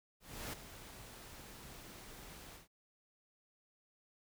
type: noise with ADSR envelope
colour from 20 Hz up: pink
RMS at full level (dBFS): -42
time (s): 0.2-2.68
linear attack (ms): 330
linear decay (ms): 9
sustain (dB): -11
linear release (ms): 140
effects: none